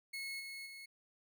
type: tone with level steps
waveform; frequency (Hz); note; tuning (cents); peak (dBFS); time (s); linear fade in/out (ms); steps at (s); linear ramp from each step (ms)
30% pulse; 2182; C#7; -28; -38 / -42 / -46; 0.13-0.86; 10; 0.39 / 0.65; 20
effects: none